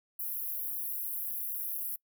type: high-pass noise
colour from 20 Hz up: pink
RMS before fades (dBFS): -36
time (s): 0.19-1.96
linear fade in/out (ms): 5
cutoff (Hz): 11000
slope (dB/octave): 96
effects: noise-tail reverb RT60 0.1 s tail -24 dB re dry